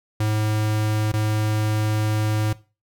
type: tone with dropouts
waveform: square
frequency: 107.4 Hz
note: A2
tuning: 41 cents flat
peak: -20 dBFS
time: 0.2-2.53 s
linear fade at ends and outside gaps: 5 ms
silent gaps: 1.119-1.136 s
effects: noise-tail reverb RT60 0.3 s tail -18 dB re dry